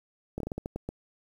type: slowing click train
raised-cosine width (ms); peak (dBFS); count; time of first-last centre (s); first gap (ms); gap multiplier
2; -20; 9; 0.38-0.89; 23; 1.28
effects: 9-bit